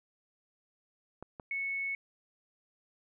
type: clicks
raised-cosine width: 1 ms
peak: -29 dBFS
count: 2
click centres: 1.226 / 1.398 s
type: tone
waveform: sine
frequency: 2206 Hz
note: C#7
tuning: 9 cents flat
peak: -32 dBFS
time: 1.51-1.95 s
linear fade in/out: 2 ms
effects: none